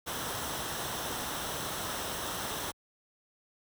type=noise with comb filter; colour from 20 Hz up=pink; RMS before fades=-36 dBFS; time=0.06-2.72 s; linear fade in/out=20 ms; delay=0.43 ms; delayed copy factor=-0.5; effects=high-pass 60 Hz 12 dB/octave